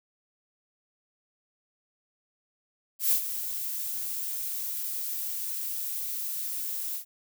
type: noise with ADSR envelope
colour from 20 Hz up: violet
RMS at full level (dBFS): -22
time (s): 2.99-7.05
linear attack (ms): 120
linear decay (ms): 99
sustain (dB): -11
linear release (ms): 96
effects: none